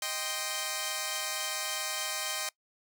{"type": "chord", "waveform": "5% pulse", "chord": "C minor", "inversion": "first", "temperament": "equal", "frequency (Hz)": [622.3, 784, 1046.5], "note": ["Eb5", "G5", "C6"], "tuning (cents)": [0, 0, 0], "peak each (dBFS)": -25, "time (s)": [0.02, 2.49], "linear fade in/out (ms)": 2, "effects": ["noise-tail reverb RT60 0.1 s tail -22 dB re dry"]}